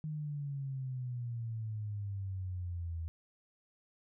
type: exponential sweep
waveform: sine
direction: down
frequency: 155.56 to 81 Hz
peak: -36 dBFS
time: 0.04-3.08 s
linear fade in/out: 0 ms
effects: none